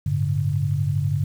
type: chord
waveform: sine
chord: G suspended second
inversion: none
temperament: equal with one note detuned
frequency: 98 / 110 / 143.15 Hz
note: G2 / A2 / D3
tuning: 0 / 0 / -44 cents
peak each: -24 / -27 / -22 dBFS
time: 0.06-1.24 s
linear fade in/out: 5 ms
effects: 8-bit